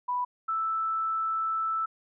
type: tone pair in turn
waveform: sine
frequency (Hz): 988 / 1318.8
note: B5 / E6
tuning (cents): 0 / 0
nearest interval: perfect fourth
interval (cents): 500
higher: second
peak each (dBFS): -26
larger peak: neither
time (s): 0.08-0.25 / 0.48-1.86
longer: second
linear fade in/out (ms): 10
effects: none